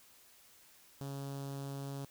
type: tone with notch filter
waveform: sawtooth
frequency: 138.59 Hz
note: C#3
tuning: in tune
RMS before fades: -42 dBFS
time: 1.01-2.05 s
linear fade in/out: 0 ms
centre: 2100 Hz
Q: 0.87
effects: white hiss -62 dBFS RMS until 2.1 s